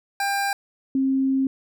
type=tone pair in turn; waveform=25% pulse / sine; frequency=797 / 267.2 Hz; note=G5 / C4; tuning=+28 / +36 cents; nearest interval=octave + perfect fifth; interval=1892 cents; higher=first; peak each=-18 dBFS; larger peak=neither; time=0.2-0.53 / 0.95-1.47 s; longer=second; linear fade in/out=2 ms; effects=none